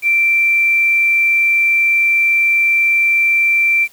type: tone with quantisation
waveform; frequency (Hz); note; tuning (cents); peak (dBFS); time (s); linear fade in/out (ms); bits
sine; 2349; D7; 0; -10; 0.02-3.88; 50; 6
effects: white hiss -48 dBFS RMS until 3.92 s